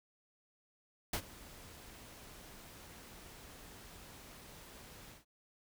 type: noise with ADSR envelope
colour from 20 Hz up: pink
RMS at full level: -34 dBFS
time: 1.13-5.25 s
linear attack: 5 ms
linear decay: 74 ms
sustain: -20 dB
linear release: 140 ms
effects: none